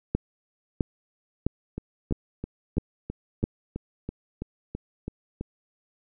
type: two click trains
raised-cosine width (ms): 3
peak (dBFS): -10 / -19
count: 6 / 12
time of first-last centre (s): 0.15-3.439 / 1.78-5.41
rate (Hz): 1.52 / 3.03
effects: none